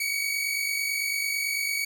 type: tone pair together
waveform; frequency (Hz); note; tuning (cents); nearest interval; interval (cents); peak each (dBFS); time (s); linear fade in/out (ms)
sawtooth; 2217 / 2266; C#7 / C#7; 0 / +37; unison; 37; -28 / -24; 0-1.85; 5
effects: none